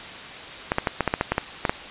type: clicks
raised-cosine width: 0.5 ms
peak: -5 dBFS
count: 11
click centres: 0.719 / 0.784 / 0.872 / 1.007 / 1.077 / 1.139 / 1.211 / 1.32 / 1.381 / 1.652 / 1.695 s
effects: white hiss -37 dBFS RMS until 1.9 s + resampled to 8000 Hz